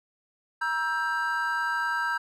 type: chord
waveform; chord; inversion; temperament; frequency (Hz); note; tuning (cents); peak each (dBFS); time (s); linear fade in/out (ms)
triangle; E diminished; second; just; 949.3 / 1318.5 / 1582.2; Bb5 / E6 / G6; +31 / 0 / +16; -29 / -30 / -26; 0.61-2.18; 10
effects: none